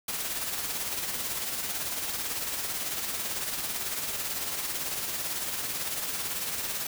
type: noise with tremolo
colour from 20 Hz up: white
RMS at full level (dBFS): -31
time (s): 0.08-6.87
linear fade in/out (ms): 5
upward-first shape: sine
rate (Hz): 18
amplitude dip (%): 40
effects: none